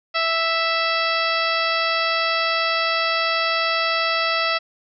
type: harmonic tone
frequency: 659.3 Hz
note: E5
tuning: in tune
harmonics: 1 / 2 / 3 / 4 / 5 / 6 / 7 / 8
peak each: -26 / -23 / -26 / -26 / -30 / -31 / -29 / -31 dBFS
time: 0.14-4.59 s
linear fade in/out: 20 ms
effects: none